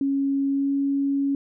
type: tone with pitch glide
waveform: sine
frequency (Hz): 275.8 to 278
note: C#4 to C#4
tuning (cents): -9 to +5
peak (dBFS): -20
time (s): 0.01-1.35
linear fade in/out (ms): 2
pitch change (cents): +14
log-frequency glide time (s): 0.49-0.71
effects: none